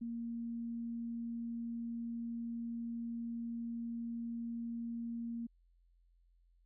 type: tone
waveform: sine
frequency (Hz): 233.1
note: A#3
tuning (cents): 0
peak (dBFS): -38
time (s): 0.01-5.47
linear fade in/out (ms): 10
effects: added 43 Hz sine -66 dBFS peak until 6.65 s